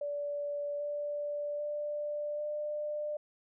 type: tone with pitch steps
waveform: sine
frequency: 579 / 585.1 / 591.2 / 597.3 Hz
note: D5 / D5 / D5 / D5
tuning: -25 / -7 / +11 / +29 cents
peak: -33 dBFS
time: 0.01-3.17 s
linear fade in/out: 5 ms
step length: 790 ms
effects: none